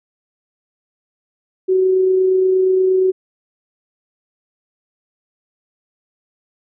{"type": "tone with amplitude modulation", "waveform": "sine", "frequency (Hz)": 374.8, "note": "F#4", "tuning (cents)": 22, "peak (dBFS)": -10, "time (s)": [1.68, 3.12], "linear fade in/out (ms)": 20, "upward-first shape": "sine", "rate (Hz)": 28.5, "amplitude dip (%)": 25, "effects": []}